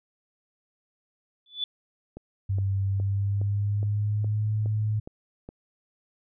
sine tone with exponential growth, 3472 Hz, A7, 24 cents flat, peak -23 dBFS, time 1.46-1.64 s, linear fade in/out 2 ms, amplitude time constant 39 ms
click train, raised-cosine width 2 ms, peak -26 dBFS, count 9, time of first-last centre 2.17-5.49 s, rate 2.41 Hz
sine tone with pitch glide, 97.7 to 107.16 Hz, G2 to A2, -5 to -45 cents, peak -23 dBFS, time 2.49-5 s, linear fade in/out 10 ms, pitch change +160 cents, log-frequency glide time 2.87-4.51 s
effects none

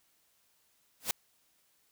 white noise with exponential growth, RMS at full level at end -26 dBFS, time 1-1.11 s, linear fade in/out 2 ms, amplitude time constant 23 ms, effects white hiss -71 dBFS RMS until 1.91 s

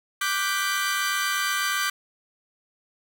sawtooth chord, G major seventh, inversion second, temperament equal, 1174.7 / 1480 / 1568 / 1975.5 Hz, D6 / F#6 / G6 / B6, 0 / 0 / 0 / 0 cents, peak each -24 / -28 / -24 / -28 dBFS, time 0.21-1.9 s, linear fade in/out 5 ms, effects none

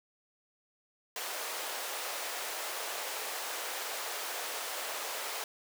pink high-pass noise, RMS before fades -38 dBFS, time 1.16-5.44 s, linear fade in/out 2 ms, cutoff 490 Hz, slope 24 dB/octave, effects none

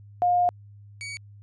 sine / sawtooth tone pair in turn, 711 / 2257 Hz, F5 / C#7, +31 / +31 cents, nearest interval octave + minor sixth, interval 2000 cents, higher second, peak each -18 / -30 dBFS, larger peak first, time 0.22-0.49 / 1.01-1.17 s, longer first, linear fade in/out 0 ms, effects added 102 Hz sine -45 dBFS peak until 1.42 s + resampled to 22050 Hz

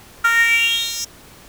10% pulse tone with high-pass filter sweep, 462.2 Hz, A#4, 15 cents flat, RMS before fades -17 dBFS, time 0.24-1.05 s, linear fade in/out 10 ms, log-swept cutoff 1400 to 5500 Hz, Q 7.8, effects pink hiss -44 dBFS RMS until 1.48 s

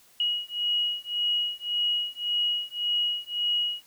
sine beating tone pair, 2900 / 2901.8 Hz, F#7 / F#7, -35 / -34 cents, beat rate 1.8 Hz, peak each -28 dBFS, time 0.2-3.82 s, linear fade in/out 2 ms, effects white hiss -58 dBFS RMS until 3.86 s

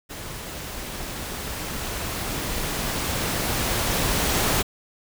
pink noise with level ramp, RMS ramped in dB -36 to -21 dBFS, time 0.09-4.63 s, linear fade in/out 20 ms, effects none

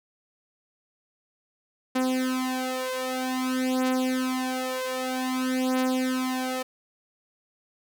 sawtooth beating tone pair, 256.9 / 257.42 Hz, C4 / C4, -32 / -28 cents, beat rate 0.52 Hz, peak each -24 dBFS, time 1.95-6.63 s, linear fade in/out 10 ms, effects none

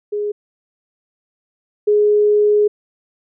sine tone pair in turn, 415.3 / 417.6 Hz, G#4 / G#4, 0 / +10 cents, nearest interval unison, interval 10 cents, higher second, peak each -18 / -10 dBFS, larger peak second, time 0.12-0.32 / 1.87-2.68 s, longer second, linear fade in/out 10 ms, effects none

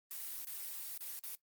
blue noise with dropouts, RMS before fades -44 dBFS, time 0.11-1.35 s, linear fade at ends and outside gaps 0 ms, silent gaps 0.448-0.47 / 0.976-1.007 / 1.191-1.237 s, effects noise-tail reverb RT60 0.1 s tail -19 dB re dry + Opus 32 kbps

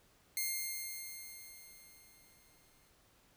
5% pulse tone with exponential decay, 2118 Hz, C7, 21 cents sharp, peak -23 dBFS, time 0.37-2.9 s, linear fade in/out 1 ms, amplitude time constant 550 ms, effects pink hiss -68 dBFS RMS until 3.36 s

